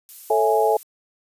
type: noise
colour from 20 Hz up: violet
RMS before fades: -38 dBFS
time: 0.09-0.83 s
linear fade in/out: 0 ms
type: chord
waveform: sine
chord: A major seventh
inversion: none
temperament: equal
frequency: 440 / 554.4 / 659.3 / 830.6 Hz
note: A4 / C#5 / E5 / G#5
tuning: 0 / 0 / 0 / 0 cents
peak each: -19 / -25 / -22 / -20 dBFS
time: 0.3-0.77 s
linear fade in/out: 5 ms
effects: resampled to 32000 Hz